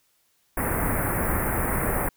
pink band-stop noise, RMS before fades -25 dBFS, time 0.57-2.09 s, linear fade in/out 5 ms, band 2100 to 9600 Hz, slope 48 dB/octave, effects white hiss -67 dBFS RMS until 2.16 s

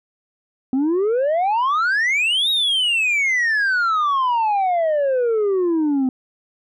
sine exponential two-way sweep, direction up then down, 253.2 to 3828 to 253.2 Hz, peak -13 dBFS, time 0.73-6.09 s, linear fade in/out 2 ms, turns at 2.5 s, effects tanh soft clip ceiling -15 dBFS

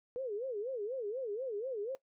sine tone with vibrato, 466.1 Hz, A#4, in tune, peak -35 dBFS, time 0.16-1.95 s, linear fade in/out 0 ms, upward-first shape sine, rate 4.1 Hz, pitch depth 250 cents each way, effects noise-tail reverb RT60 0.1 s tail -18 dB re dry

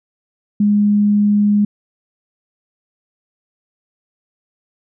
sine tone, 206.5 Hz, G#3, 10 cents flat, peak -10 dBFS, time 0.6-1.65 s, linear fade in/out 5 ms, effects none

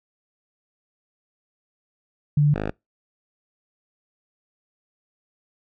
sine / 5% pulse tone pair in turn, 146.83 / 51.91 Hz, D3 / G#1, 0 / 0 cents, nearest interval octave + tritone, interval 1800 cents, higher first, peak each -14 dBFS, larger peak neither, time 2.37-2.54 / 2.54-2.71 s, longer neither, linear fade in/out 5 ms, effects noise-tail reverb RT60 0.2 s tail -26 dB re dry + low-pass 2000 Hz 12 dB/octave

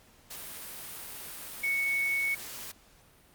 sine tone in noise, 2217 Hz, C#7, in tune, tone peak -26 dBFS, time 1.63-2.35 s, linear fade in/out 10 ms, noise white, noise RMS -42 dBFS, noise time 0.3-2.72 s, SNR +13 dB, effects pink hiss -60 dBFS RMS until 3.34 s + Opus 48 kbps

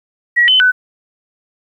sine tone with pitch steps, 1918 / 3042 / 1501 Hz, A#6 / F#7 / F#6, +49 / +47 / +24 cents, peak -7 dBFS, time 0.36-0.72 s, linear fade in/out 20 ms, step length 120 ms, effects 8-bit

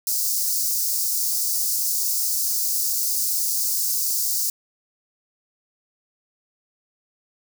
white high-pass noise, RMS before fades -23 dBFS, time 0.07-4.5 s, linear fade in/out 2 ms, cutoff 4700 Hz, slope 48 dB/octave, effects none

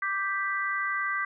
sine chord, G major, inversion second, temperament equal, 1174.7 / 1568 / 1975.5 Hz, D6 / G6 / B6, 0 / 0 / 0 cents, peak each -31 dBFS, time 0.02-1.25 s, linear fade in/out 5 ms, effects none

